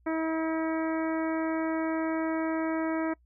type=harmonic tone; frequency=321.3 Hz; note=E4; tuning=44 cents flat; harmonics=1 / 2 / 3 / 4 / 5 / 6 / 7; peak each=-28 / -34 / -38 / -40 / -42 / -44 / -45 dBFS; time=0.06-3.14 s; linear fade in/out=10 ms; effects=noise-tail reverb RT60 0.1 s tail -24 dB re dry + added 60 Hz sine -60 dBFS peak until 3.25 s